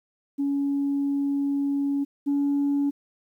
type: tone pair in turn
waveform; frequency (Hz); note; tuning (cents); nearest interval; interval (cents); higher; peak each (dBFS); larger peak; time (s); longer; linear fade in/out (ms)
sine; 280.8 / 283.4; C#4 / C#4; +22 / +38; unison; 16; second; -21 / -19; second; 0.38-2.05 / 2.26-2.91; first; 20
effects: tanh soft clip ceiling -18 dBFS + 10-bit